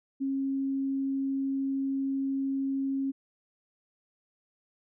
sine tone, 271.3 Hz, C#4, 37 cents flat, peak -27 dBFS, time 0.2-3.12 s, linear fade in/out 20 ms, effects none

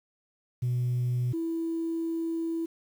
sine tone pair in turn, 123.47 / 329.6 Hz, B2 / E4, 0 / 0 cents, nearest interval octave + perfect fourth, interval 1700 cents, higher second, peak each -23 / -27 dBFS, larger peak first, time 0.62-1.33 / 1.33-2.66 s, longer second, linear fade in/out 10 ms, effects tanh soft clip ceiling -23 dBFS + 9-bit

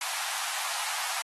pink high-pass noise, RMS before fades -33 dBFS, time 0.01-1.22 s, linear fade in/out 2 ms, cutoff 720 Hz, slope 48 dB/octave, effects AAC 32 kbps

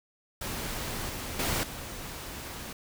pink noise with level steps, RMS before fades -35 / -37 / -29 / -40 dBFS, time 0.41-2.73 s, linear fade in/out 5 ms, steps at 1.09 / 1.39 / 1.63 s, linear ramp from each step 5 ms, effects none

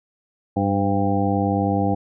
harmonic tone with a mistuned harmonic, 99 Hz, G2, 18 cents sharp, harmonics 1 / 2 / 3 / 4 / 5 / 7 / 8, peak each -24 / -23 / -24 / -33 / -27 / -28 / -25 dBFS, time 0.56-1.95 s, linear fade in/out 10 ms, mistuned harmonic 5, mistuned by +37 cents, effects none

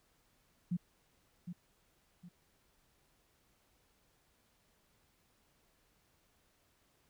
sine tone with echo, 175.9 Hz, F3, 13 cents sharp, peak -31 dBFS, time 0.71-0.77 s, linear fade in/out 10 ms, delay 760 ms, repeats 2, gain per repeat -9 dB, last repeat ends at 2.29 s, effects pink hiss -73 dBFS RMS until 7.09 s

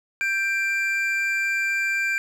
triangle tone pair together, 1576 / 2361 Hz, G6 / D7, +9 / +9 cents, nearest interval perfect fifth, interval 700 cents, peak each -23 / -22 dBFS, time 0.21-2.18 s, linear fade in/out 0 ms, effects none

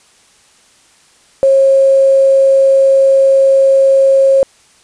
sine tone with quantisation, 541 Hz, C#5, 42 cents flat, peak -5 dBFS, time 1.43-4.43 s, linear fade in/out 0 ms, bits 5, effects white hiss -48 dBFS RMS until 4.83 s + resampled to 22050 Hz

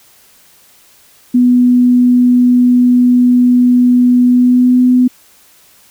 sine tone with pitch glide, 246.9 to 250.5 Hz, B3 to B3, 0 to +25 cents, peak -5 dBFS, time 1.34-5.08 s, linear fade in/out 10 ms, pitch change +25 cents, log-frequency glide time 4.26-4.81 s, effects white hiss -46 dBFS RMS until 5.9 s

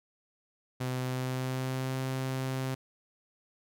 sawtooth tone with pitch glide, 127.7 to 131.37 Hz, C3 to C3, -42 to +7 cents, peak -27 dBFS, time 0.8-2.75 s, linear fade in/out 10 ms, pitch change +49 cents, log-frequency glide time 0.98-2 s, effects none

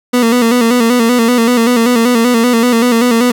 30% pulse tone with vibrato, 237.5 Hz, A#3, 33 cents sharp, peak -5 dBFS, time 0.13-3.32 s, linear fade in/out 10 ms, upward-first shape square, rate 5.2 Hz, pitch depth 66 cents each way, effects none

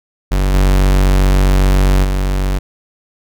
45% pulse tone with level steps, 47.48 Hz, F#1, 45 cents sharp, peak -11 / -8 / -13 dBFS, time 0.31-2.59 s, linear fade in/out 10 ms, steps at 0.53 / 2.03 s, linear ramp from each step 20 ms, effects none

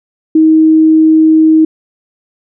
sine tone, 316.3 Hz, D#4, 29 cents sharp, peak -3 dBFS, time 0.35-1.65 s, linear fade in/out 5 ms, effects none

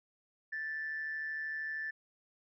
sine tone with amplitude modulation, 1760 Hz, A6, in tune, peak -33 dBFS, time 0.52-1.91 s, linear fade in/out 10 ms, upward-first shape sine, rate 153 Hz, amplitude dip 45%, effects tanh soft clip ceiling -30 dBFS

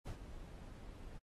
brown noise with ADSR envelope, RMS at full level -41 dBFS, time 0.05-1.19 s, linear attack 21 ms, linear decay 95 ms, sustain -10 dB, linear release 19 ms, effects AAC 32 kbps

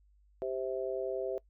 harmonic tone, 130.81 Hz, C3, in tune, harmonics 3 / 4 / 5, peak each -36 / -37 / -38 dBFS, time 0.42-1.38 s, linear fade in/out 0 ms, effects noise-tail reverb RT60 0.1 s tail -22 dB re dry + added 50 Hz sine -62 dBFS peak until 1.49 s

